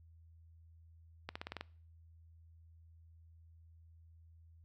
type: accelerating click train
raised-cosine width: 0.3 ms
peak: -25 dBFS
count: 7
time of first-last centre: 1.29-1.61 s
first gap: 65 ms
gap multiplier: 0.92
effects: noise-tail reverb RT60 0.5 s tail -23 dB re dry + added 82 Hz sine -58 dBFS peak until 4.64 s